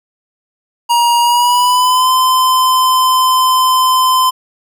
square tone with pitch glide, 948 to 1027.8 Hz, A#5 to C6, +29 to -31 cents, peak -9 dBFS, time 0.89-4.31 s, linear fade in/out 20 ms, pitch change +140 cents, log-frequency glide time 1.2-2.1 s, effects none

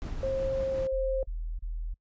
brown noise with tremolo, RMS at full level -35 dBFS, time 0.02-0.87 s, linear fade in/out 0 ms, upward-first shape triangle, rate 5.5 Hz, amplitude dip 25%
sine tone with pitch glide, 534 to 529.4 Hz, C5 to C5, +35 to +20 cents, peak -27 dBFS, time 0.23-1.23 s, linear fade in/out 2 ms, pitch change -15 cents, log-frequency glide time 0.73-0.79 s
sine tone bursts, 40.23 Hz, E1, 41 cents flat, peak -31 dBFS, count 3, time 0.92-1.942 s, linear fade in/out 10 ms, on 320 ms, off 31 ms
effects noise-tail reverb RT60 0.1 s tail -26 dB re dry + resampled to 16000 Hz

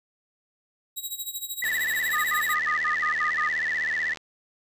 10% pulse tone with tremolo, 3836 Hz, A#7, 49 cents sharp, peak -21 dBFS, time 0.96-2.55 s, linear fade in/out 20 ms, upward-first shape sine, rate 13 Hz, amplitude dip 80%
sine tone with vibrato, 1864.7 Hz, A#6, in tune, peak -24 dBFS, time 1.62-4.14 s, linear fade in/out 5 ms, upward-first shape sine, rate 16 Hz, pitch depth 130 cents each way
click train, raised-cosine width 0.2 ms, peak -22 dBFS, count 197, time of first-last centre 1.64-4.172 s, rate 77.4 Hz
sine tone bursts, 1228 Hz, D#6, 23 cents flat, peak -25 dBFS, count 8, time 2.13-3.486 s, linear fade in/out 10 ms, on 110 ms, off 68 ms
effects none

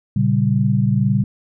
sine chord, G diminished, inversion first, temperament equal, 116.54 / 138.59 / 196 Hz, Bb2 / Db3 / G3, 0 / 0 / 0 cents, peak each -18 dBFS, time 0.16-1.24 s, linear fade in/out 5 ms, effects none

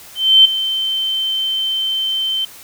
sine tone with ADSR envelope, 3098 Hz, G7, 21 cents flat, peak -3 dBFS, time 0.15-2.45 s, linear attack 300 ms, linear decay 8 ms, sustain -13 dB, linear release 4 ms, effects white hiss -39 dBFS RMS until 2.63 s

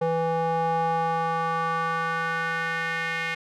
square tone with band-pass filter sweep, 164.81 Hz, E3, in tune, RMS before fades -26 dBFS, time 0.01-3.35 s, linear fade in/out 10 ms, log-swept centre 610 to 2100 Hz, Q 3, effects none

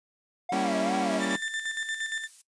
triangle tone with vibrato, 698.5 Hz, F5, in tune, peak -26 dBFS, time 0.49-1.19 s, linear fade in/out 5 ms, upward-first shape sine, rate 2.6 Hz, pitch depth 150 cents each way
sawtooth chord, G diminished seventh, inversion none, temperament equal with one note detuned, 196 / 233.1 / 277.2 / 331.5 Hz, G3 / Bb3 / Db4 / Fb4, 0 / 0 / 0 / +10 cents, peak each -28 / -29 / -27 / -31 dBFS, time 0.52-1.36 s, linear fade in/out 5 ms
violet noise, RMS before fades -45 dBFS, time 1.1-2.42 s, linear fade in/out 10 ms
35% pulse tone with tremolo, 1781 Hz, A6, 21 cents sharp, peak -27 dBFS, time 1.19-2.28 s, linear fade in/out 50 ms, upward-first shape square, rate 8.6 Hz, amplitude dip 55%
effects noise-tail reverb RT60 0.1 s tail -18 dB re dry + resampled to 22050 Hz

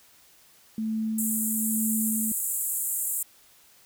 sine tone with tremolo, 220 Hz, A3, in tune, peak -25 dBFS, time 0.78-2.32 s, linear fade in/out 2 ms, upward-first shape sine, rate 1.1 Hz, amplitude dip 35%
pink band-pass noise, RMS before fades -29 dBFS, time 1.18-3.23 s, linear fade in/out 5 ms, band 7300 to 16000 Hz, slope 96 dB/octave
effects white hiss -57 dBFS RMS until 3.85 s

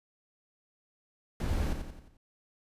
brown noise with echo, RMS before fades -31 dBFS, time 1.4-1.73 s, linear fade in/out 2 ms, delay 88 ms, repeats 5, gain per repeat -6 dB, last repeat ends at 2.17 s, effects resampled to 32000 Hz

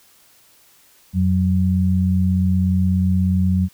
sine tone pair together, 89 / 185.77 Hz, F2 / F#3, +33 / +7 cents, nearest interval octave + minor second, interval 1274 cents, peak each -17 dBFS, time 1.13-3.69 s, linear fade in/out 50 ms, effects white hiss -53 dBFS RMS until 3.73 s

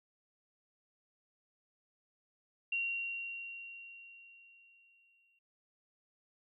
sine tone with exponential decay, 2753 Hz, F7, 25 cents flat, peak -31 dBFS, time 2.72-5.39 s, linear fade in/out 5 ms, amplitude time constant 580 ms, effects none

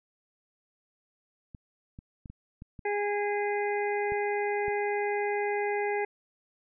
clicks, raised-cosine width 5 ms, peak -31 dBFS, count 8, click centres 1.548 / 1.989 / 2.258 / 2.3 / 2.621 / 2.792 / 4.121 / 4.682 s
harmonic tone, 410.9 Hz, G#4, 18 cents flat, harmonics 1 / 2 / 4 / 5 / 6, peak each -29 / -32 / -39 / -36 / -43 dBFS, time 2.85-6.05 s, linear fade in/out 5 ms
effects none

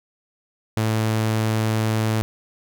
sawtooth tone, 110 Hz, A2, in tune, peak -15 dBFS, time 0.77-2.22 s, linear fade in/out 0 ms, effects none

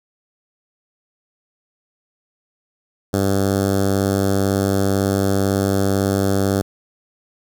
10% pulse tone with notch filter, 98 Hz, G2, in tune, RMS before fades -18 dBFS, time 3.13-6.62 s, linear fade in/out 10 ms, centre 2400 Hz, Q 0.62, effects none

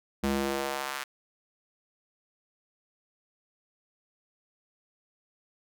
square tone with high-pass filter sweep, 68.7 Hz, C#2, 15 cents flat, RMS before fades -31 dBFS, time 0.23-1.04 s, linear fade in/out 10 ms, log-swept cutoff 160 to 1500 Hz, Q 1.2, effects none

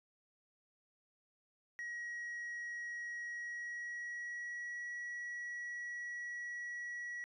sine tone with pitch glide, 1903 to 1927.3 Hz, A#6 to B6, +35 to -43 cents, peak -38 dBFS, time 1.79-7.24 s, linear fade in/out 0 ms, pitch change +22 cents, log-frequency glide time 3.27-4.9 s, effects tanh soft clip ceiling -40 dBFS

